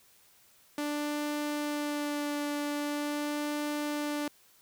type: tone with vibrato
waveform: sawtooth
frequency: 293.7 Hz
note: D4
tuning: in tune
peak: -27 dBFS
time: 0.78-4.28 s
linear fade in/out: 2 ms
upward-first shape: sine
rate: 0.43 Hz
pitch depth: 12 cents each way
effects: white hiss -62 dBFS RMS until 4.61 s